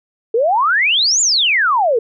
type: exponential two-way sweep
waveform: sine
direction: up then down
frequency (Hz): 430.3 to 7340 to 430.3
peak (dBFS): -11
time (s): 0.34-1.99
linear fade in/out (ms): 5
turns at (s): 1.21
effects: none